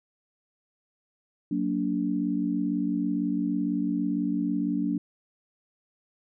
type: chord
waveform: sine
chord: Gb augmented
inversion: none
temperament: just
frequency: 185 / 231.2 / 289.1 Hz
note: Gb3 / Bb3 / D4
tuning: 0 / -14 / -27 cents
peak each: -30 / -30 / -27 dBFS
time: 1.51-4.98 s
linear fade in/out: 5 ms
effects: none